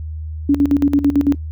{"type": "tone with tremolo", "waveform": "sine", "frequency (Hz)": 284.1, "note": "C#4", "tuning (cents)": 43, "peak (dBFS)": -9, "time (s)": [0.49, 1.35], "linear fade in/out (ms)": 5, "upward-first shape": "square", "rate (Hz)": 9, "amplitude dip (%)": 75, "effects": ["noise-tail reverb RT60 0.2 s tail -26 dB re dry", "added 78 Hz sine -24 dBFS peak until 1.51 s"]}